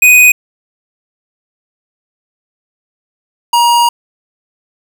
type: tone pair in turn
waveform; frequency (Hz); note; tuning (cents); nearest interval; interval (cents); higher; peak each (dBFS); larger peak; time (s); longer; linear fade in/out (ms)
square; 2492 / 948.7; D#7 / A#5; +2 / +30; octave + perfect fourth; 1672; first; -3 / -7; first; 0.02-0.32 / 3.53-3.89; second; 5
effects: 7-bit